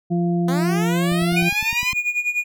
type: harmonic tone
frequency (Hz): 173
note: F3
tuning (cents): -16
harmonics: 1 / 2 / 4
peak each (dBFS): -18 / -24 / -30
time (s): 0.1-1.5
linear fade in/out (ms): 20
type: linear sweep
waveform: 10% pulse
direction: up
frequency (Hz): 246.9 to 1040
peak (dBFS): -17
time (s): 0.48-1.93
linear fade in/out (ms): 2
type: click train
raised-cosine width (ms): 5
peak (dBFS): -22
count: 9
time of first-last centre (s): 1.12-1.932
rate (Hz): 9.85
type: tone with tremolo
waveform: triangle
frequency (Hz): 2443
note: D#7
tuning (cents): -32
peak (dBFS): -15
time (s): 1.36-2.44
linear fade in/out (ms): 10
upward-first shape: sine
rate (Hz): 10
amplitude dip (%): 80
effects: none